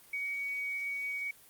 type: tone with quantisation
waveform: sine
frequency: 2251 Hz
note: C#7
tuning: 26 cents sharp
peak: -32 dBFS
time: 0.13-1.31 s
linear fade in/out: 5 ms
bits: 10
effects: white hiss -58 dBFS RMS until 1.49 s + Opus 32 kbps